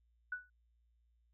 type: tone with exponential decay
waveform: sine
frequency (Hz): 1480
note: F#6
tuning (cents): 0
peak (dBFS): -34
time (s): 0.32-0.5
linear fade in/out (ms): 5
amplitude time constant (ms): 38
effects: added 58 Hz sine -70 dBFS peak until 1.33 s